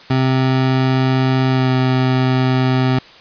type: tone with pitch glide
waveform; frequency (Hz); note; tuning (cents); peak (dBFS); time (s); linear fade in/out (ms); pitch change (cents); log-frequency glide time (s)
25% pulse; 130.81 to 129.31; C3 to C3; 0 to -20; -9; 0.1-2.99; 5; -20; 1.49-1.7
effects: white hiss -41 dBFS RMS until 3.2 s + resampled to 11025 Hz